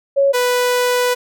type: tone pair in turn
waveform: sine / sawtooth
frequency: 554.4 / 493.9 Hz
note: C#5 / B4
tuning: 0 / 0 cents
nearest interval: major second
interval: 200 cents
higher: first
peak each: -10 dBFS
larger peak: neither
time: 0.16-0.33 / 0.33-1.15 s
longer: second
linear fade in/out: 20 ms
effects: none